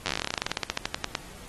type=slowing click train; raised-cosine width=0.2 ms; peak=-9 dBFS; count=27; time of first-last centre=0.06-1.152 s; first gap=10 ms; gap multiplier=1.1; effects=pink hiss -47 dBFS RMS until 1.48 s + AAC 32 kbps